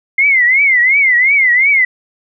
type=tone with vibrato; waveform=sine; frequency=2093 Hz; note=C7; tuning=in tune; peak=-7 dBFS; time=0.18-1.85 s; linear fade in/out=5 ms; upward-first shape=triangle; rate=2.8 Hz; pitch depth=180 cents each way; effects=none